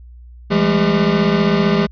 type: tone cluster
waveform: square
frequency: 167.8 / 199.5 / 214.9 / 402 Hz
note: E3 / G3 / A3 / G4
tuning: +31 / +31 / -41 / +44 cents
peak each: -19 dBFS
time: 0.5-1.87 s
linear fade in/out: 20 ms
effects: added 60 Hz sine -36 dBFS peak until 1.91 s + resampled to 11025 Hz